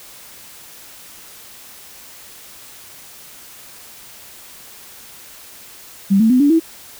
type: tone with pitch steps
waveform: sine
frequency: 196.1 / 222.7 / 252.8 / 287.1 / 326 Hz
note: G3 / A3 / B3 / D4 / E4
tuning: +1 / +21 / +41 / -39 / -19 cents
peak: -9 dBFS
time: 6.1-6.6 s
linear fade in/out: 20 ms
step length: 100 ms
effects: white hiss -40 dBFS RMS until 6.99 s